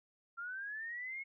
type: linear sweep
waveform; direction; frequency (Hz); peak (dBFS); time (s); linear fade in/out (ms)
sine; up; 1366 to 2191; -40; 0.37-1.24; 20
effects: none